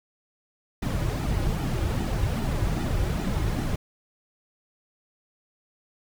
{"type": "noise with flanger", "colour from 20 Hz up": "brown", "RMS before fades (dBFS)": -26, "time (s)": [0.82, 3.76], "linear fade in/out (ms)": 5, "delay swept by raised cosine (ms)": [1.8, 4.5], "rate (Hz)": 2.5, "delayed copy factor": -0.65, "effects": []}